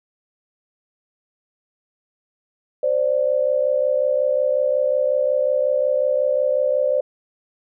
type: tone pair together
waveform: sine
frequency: 521.8 / 587.3 Hz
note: C5 / D5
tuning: -5 / 0 cents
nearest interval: major second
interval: 205 cents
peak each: -19 dBFS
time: 2.83-7.01 s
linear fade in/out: 5 ms
effects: none